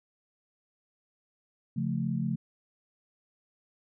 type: chord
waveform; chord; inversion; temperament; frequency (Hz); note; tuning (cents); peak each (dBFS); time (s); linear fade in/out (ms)
sine; Db augmented; none; equal; 138.59 / 174.61 / 220; Db3 / F3 / A3; 0 / 0 / 0; -32; 1.76-2.36; 10
effects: none